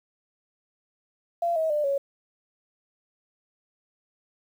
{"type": "tone with pitch steps", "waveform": "sine", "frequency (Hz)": [685, 639.1, 596.3, 556.4], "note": ["F5", "D#5", "D5", "C#5"], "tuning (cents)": [-34, 46, 26, 6], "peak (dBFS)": -22, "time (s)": [1.42, 1.98], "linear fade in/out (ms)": 5, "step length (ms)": 140, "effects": ["9-bit"]}